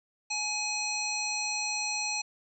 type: harmonic tone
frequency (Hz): 842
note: G#5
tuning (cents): +24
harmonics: 1 / 3 / 5 / 7 / 9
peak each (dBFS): -38 / -34 / -35 / -35 / -40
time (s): 0.3-2.22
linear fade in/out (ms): 10
effects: none